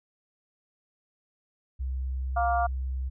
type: tone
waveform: sine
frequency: 65 Hz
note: C2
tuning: 11 cents flat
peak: -28 dBFS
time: 1.79-3.1 s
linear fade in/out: 20 ms
type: harmonic tone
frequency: 234.1 Hz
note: A#3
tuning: 8 cents sharp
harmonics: 3 / 4 / 5 / 6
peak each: -24 / -38 / -32 / -34 dBFS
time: 2.36-2.67 s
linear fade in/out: 10 ms
effects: none